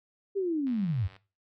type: linear sweep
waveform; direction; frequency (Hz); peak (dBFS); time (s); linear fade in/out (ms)
sine; down; 405.4 to 81.9; -26; 0.35-1.08; 20
type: click train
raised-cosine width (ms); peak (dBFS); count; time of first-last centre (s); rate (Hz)
0.3; -36; 48; 0.67-1.164; 95.1
effects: noise-tail reverb RT60 0.3 s tail -17 dB re dry